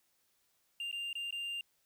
triangle tone with dropouts, 2794 Hz, F7, in tune, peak -35 dBFS, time 0.8-1.61 s, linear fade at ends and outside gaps 2 ms, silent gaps 0.914-0.927 / 1.13-1.153 / 1.308-1.325 s, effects white hiss -75 dBFS RMS until 1.85 s

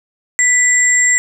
sine tone pair together, 1975.5 / 7458 Hz, B6 / A#8, 0 / 0 cents, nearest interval octave + major seventh, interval 2300 cents, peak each -12 dBFS, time 0.39-1.18 s, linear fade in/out 0 ms, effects none

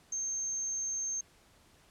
sine tone, 6360 Hz, G8, 24 cents sharp, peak -32 dBFS, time 0.12-1.21 s, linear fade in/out 5 ms, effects pink hiss -63 dBFS RMS until 1.9 s + low-pass 11000 Hz 12 dB/octave

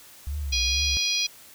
sine tone with vibrato, 68.4 Hz, C#2, 23 cents flat, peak -27 dBFS, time 0.27-0.97 s, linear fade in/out 0 ms, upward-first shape triangle, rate 2.2 Hz, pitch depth 170 cents each way
harmonic tone, 822 Hz, G#5, 18 cents flat, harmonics 3 / 4 / 5 / 6 / 7, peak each -29 / -29 / -29 / -29 / -29 dBFS, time 0.52-1.27 s, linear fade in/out 10 ms
effects white hiss -49 dBFS RMS until 1.54 s

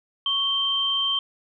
sine tone pair together, 1108.7 / 3136 Hz, C#6 / G7, 0 / 0 cents, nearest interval octave + tritone, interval 1800 cents, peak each -31 / -21 dBFS, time 0.26-1.19 s, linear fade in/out 2 ms, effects none

